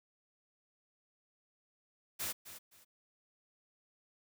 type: noise with echo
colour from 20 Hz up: white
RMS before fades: -38 dBFS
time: 2.19-2.33 s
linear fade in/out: 20 ms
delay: 260 ms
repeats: 2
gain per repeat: -12 dB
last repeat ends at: 2.85 s
effects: none